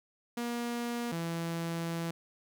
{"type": "tone pair in turn", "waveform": "sawtooth", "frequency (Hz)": [238, 167.08], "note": ["A#3", "E3"], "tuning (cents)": [36, 24], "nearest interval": "tritone", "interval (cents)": 612, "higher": "first", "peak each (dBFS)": [-29, -29], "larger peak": "neither", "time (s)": [[0.37, 1.12], [1.12, 2.11]], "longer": "second", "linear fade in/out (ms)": 5, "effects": []}